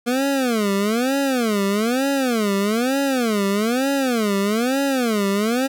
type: tone with vibrato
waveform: 25% pulse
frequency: 234.2 Hz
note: A#3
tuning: 8 cents sharp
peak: -14 dBFS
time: 0.06-5.68 s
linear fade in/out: 20 ms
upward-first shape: sine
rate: 1.1 Hz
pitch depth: 300 cents each way
effects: none